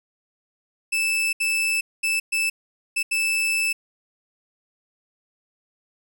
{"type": "tone bursts at uneven times", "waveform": "40% pulse", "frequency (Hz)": 2632, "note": "E7", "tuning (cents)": -3, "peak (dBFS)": -19, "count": 6, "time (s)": [[0.92, 1.33], [1.4, 1.81], [2.03, 2.2], [2.32, 2.5], [2.96, 3.03], [3.11, 3.73]], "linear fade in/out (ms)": 10, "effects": []}